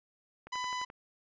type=click train; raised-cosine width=0.5 ms; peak=-32 dBFS; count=6; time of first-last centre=0.47-0.901 s; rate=11.6 Hz
type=tone; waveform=sawtooth; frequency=999 Hz; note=B5; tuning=20 cents sharp; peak=-30 dBFS; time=0.52-0.85 s; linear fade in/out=10 ms
effects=resampled to 16000 Hz